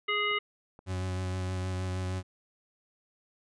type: harmonic tone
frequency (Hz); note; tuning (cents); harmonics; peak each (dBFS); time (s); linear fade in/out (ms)
415.3; G#4; 0; 1 / 3 / 5 / 7 / 9; -35 / -32 / -30 / -33 / -44; 0.08-0.39; 10
type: clicks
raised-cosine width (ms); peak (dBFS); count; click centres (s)
1; -36; 3; 0.314 / 0.791 / 1.842
type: tone with vibrato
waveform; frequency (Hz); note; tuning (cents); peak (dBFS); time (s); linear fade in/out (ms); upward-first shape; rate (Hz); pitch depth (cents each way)
40% pulse; 92.5; F#2; 0; -30; 0.86-2.23; 50; sine; 6.4; 17
effects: resampled to 22050 Hz